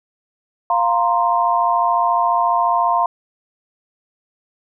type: chord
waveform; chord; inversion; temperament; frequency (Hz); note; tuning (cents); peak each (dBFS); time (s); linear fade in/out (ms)
sine; F suspended fourth; none; equal; 698.5 / 932.3 / 1046.5; F5 / Bb5 / C6; 0 / 0 / 0; -18; 0.7-3.06; 2
effects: none